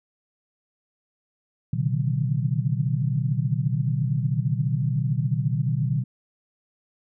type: tone cluster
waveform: sine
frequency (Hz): 121.2 / 136.2 / 150.1 / 158.4 / 187.2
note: B2 / C#3 / D3 / D#3 / F#3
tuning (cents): -32 / -30 / +38 / +31 / +20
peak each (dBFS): -25 / -27 / -26 / -33 / -32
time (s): 1.73-6.04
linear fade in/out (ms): 5
effects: none